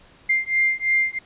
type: beating tone pair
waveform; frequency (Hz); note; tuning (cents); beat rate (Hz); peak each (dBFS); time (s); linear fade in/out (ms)
sine; 2100 / 2103; C7 / C7; +6 / +8; 3; -21; 0.29-1.19; 10
effects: pink hiss -52 dBFS RMS until 1.25 s + resampled to 8000 Hz